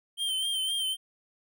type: tone with vibrato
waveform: square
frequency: 3136 Hz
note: G7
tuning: in tune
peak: -28 dBFS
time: 0.17-0.97 s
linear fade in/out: 50 ms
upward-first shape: sine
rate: 3.9 Hz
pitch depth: 43 cents each way
effects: none